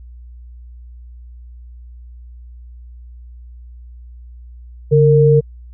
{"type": "tone pair together", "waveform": "sine", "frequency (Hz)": [142.6, 459], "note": ["C#3", "A#4"], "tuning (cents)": [49, -27], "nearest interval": "octave + minor sixth", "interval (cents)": 2024, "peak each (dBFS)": -10, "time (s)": [4.91, 5.41], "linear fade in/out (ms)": 20, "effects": ["added 60 Hz sine -34 dBFS peak until 5.73 s"]}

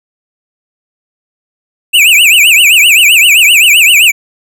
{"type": "tone with vibrato", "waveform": "square", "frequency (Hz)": 2607, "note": "E7", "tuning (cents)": -20, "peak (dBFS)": -3, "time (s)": [1.93, 4.12], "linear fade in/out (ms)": 20, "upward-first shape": "triangle", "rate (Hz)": 7.7, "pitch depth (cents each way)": 260, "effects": []}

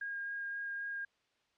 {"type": "tone with vibrato", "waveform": "sine", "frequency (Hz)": 1623, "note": "G#6", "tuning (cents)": -40, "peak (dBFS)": -37, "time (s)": [0.01, 1.05], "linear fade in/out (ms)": 5, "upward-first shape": "sine", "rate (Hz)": 3.8, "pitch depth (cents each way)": 8, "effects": ["white hiss -75 dBFS RMS until 1.57 s", "low-pass 4000 Hz 12 dB/octave"]}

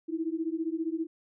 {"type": "beating tone pair", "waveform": "sine", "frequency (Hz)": [317.4, 332.4], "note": ["D#4", "E4"], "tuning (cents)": [35, 15], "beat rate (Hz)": 15, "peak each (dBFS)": [-32, -32], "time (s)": [0.08, 1.07], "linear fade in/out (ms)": 20, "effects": []}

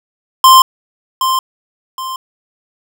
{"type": "tone with echo", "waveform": "square", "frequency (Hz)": 1046.5, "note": "C6", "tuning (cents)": 0, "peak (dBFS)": -3, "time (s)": [0.44, 0.62], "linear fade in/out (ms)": 2, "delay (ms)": 770, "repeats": 2, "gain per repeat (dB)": -9, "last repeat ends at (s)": 2.16, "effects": []}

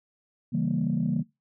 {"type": "chord", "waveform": "sine", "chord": "C# diminished seventh", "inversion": "none", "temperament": "equal", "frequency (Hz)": [138.59, 164.81, 196, 233.1], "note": ["C#3", "E3", "G3", "Bb3"], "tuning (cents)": [0, 0, 0, 0], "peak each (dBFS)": [-30, -28, -30, -27], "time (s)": [0.52, 1.23], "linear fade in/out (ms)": 20, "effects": ["noise-tail reverb RT60 0.2 s tail -18 dB re dry", "tanh soft clip ceiling -16 dBFS"]}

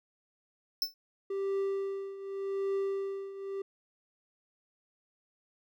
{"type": "tone with exponential decay", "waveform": "square", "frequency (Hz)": 5300, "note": "E8", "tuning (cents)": 9, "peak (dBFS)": -24, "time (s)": [0.82, 0.94], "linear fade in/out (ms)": 1, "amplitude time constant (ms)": 25}
{"type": "tone with tremolo", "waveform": "triangle", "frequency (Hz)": 392, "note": "G4", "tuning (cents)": 0, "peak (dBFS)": -26, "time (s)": [1.3, 3.62], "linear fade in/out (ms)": 5, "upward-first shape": "triangle", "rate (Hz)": 0.86, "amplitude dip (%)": 80}
{"effects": []}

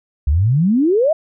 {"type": "exponential sweep", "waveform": "sine", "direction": "up", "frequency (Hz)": [65.41, 666], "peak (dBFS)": -11, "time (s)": [0.27, 1.13], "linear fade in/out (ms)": 5, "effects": []}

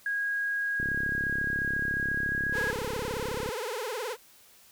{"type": "tone with pitch glide", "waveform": "sine", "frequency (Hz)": [1642, 1653.4], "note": ["G#6", "G#6"], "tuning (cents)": [-20, -8], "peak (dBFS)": -27, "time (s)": [0.06, 2.71], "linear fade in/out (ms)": 2, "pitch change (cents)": 12, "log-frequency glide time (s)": [1.96, 2.58]}
{"type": "click train", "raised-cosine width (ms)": 3, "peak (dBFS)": -24, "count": 93, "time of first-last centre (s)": [0.8, 3.49], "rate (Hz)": 34.2}
{"type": "tone with vibrato", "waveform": "sawtooth", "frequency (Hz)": 466.2, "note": "A#4", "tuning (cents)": 0, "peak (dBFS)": -28, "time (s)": [2.52, 4.17], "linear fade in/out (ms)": 50, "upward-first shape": "triangle", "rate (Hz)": 19, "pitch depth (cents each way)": 240}
{"effects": ["white hiss -57 dBFS RMS until 4.71 s"]}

